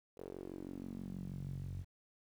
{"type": "tone with band-pass filter sweep", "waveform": "sawtooth", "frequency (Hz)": 46.25, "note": "F#1", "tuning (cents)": 0, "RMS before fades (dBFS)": -45, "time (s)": [0.16, 1.85], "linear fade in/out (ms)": 50, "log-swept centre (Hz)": [470, 100], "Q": 3.6, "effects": ["11-bit"]}